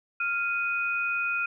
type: tone pair together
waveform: sine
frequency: 1395.2 / 2491 Hz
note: F6 / D#7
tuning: -2 / +1 cents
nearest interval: minor seventh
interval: 1003 cents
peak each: -28 dBFS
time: 0.2-1.46 s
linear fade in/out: 5 ms
effects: none